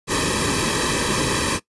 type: noise with comb filter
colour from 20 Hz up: pink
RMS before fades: -21 dBFS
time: 0.07-1.6 s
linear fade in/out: 50 ms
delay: 1.4 ms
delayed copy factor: -0.85
effects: noise-tail reverb RT60 0.1 s tail -19 dB re dry + resampled to 24000 Hz